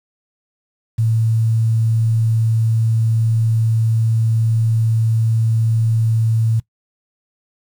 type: tone with quantisation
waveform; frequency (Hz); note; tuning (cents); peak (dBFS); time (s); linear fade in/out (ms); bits
sine; 112.6; A2; +40; -13; 0.98-6.6; 10; 7
effects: noise-tail reverb RT60 0.1 s tail -20 dB re dry